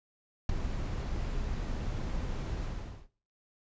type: noise with ADSR envelope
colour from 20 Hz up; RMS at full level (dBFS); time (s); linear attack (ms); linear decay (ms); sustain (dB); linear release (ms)
brown; -24; 0.49-3.08; 5; 8; -10; 460
effects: noise-tail reverb RT60 0.4 s tail -17 dB re dry + resampled to 16000 Hz